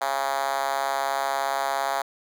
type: tone with high-pass filter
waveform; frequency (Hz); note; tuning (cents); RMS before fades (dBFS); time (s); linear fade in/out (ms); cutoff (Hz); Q
5% pulse; 137.1; C#3; -19; -26; 0.01-2.02; 5; 730; 2.9
effects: none